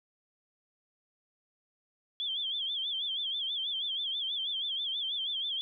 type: tone with vibrato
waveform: sine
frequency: 3322 Hz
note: G#7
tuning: in tune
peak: -31 dBFS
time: 2.2-5.61 s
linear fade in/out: 0 ms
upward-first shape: sine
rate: 6.2 Hz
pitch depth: 120 cents each way
effects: none